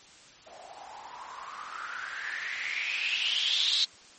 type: noise with low-pass filter sweep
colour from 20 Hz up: violet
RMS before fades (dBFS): -33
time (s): 0.46-3.85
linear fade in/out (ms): 10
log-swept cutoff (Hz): 650 to 4000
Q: 7.5
effects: white hiss -53 dBFS RMS until 4.18 s + MP3 32 kbps